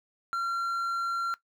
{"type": "tone", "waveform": "triangle", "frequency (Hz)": 1371, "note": "F6", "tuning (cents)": -32, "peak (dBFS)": -25, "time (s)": [0.33, 1.34], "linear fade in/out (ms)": 0, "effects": ["noise-tail reverb RT60 0.1 s tail -17 dB re dry"]}